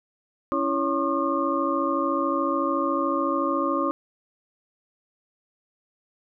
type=tone cluster; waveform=sine; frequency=278.8 / 332.6 / 558 / 1078 / 1209 Hz; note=C#4 / E4 / C#5 / C#6 / D6; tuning=+10 / +16 / +11 / -49 / +50 cents; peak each=-28 dBFS; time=0.52-3.91 s; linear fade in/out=0 ms; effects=none